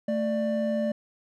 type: tone pair together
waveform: triangle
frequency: 221.7 / 592 Hz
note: A3 / D5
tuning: +13 / +14 cents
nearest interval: octave + perfect fourth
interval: 1701 cents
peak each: -25 dBFS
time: 0.08-0.92 s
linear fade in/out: 5 ms
effects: none